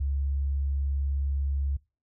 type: tone with vibrato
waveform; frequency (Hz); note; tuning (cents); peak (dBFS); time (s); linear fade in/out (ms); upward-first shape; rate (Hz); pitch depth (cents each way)
sine; 69.4; C#2; +3; -25; 0-1.77; 10; square; 20; 18
effects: noise-tail reverb RT60 0.3 s tail -23 dB re dry